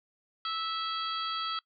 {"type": "harmonic tone with a mistuned harmonic", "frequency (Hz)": 655, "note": "E5", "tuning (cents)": -11, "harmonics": [2, 3, 4, 5, 6, 7], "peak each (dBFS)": [-33, -47, -48, -37, -44, -41], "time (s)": [0.45, 1.59], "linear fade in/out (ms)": 2, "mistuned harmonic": 6, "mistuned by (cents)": 17, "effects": ["noise-tail reverb RT60 0.1 s tail -22 dB re dry"]}